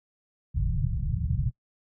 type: low-pass noise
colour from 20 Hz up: white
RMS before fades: -27 dBFS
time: 0.54-1.51 s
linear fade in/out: 20 ms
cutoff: 150 Hz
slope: 48 dB/octave
effects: noise-tail reverb RT60 0.1 s tail -23 dB re dry